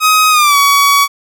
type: tone with pitch glide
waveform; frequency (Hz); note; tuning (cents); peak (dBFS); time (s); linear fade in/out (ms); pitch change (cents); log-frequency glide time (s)
sawtooth; 1261 to 1129.9; D#6 to C#6; +23 to +33; -3; 0-1.08; 50; -190; 0.3-0.57
effects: none